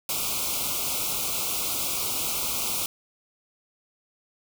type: band-stop noise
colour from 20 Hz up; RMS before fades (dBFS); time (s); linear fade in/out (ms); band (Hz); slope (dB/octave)
white; -28; 0.09-2.86; 2; 1400 to 2200; 96
effects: none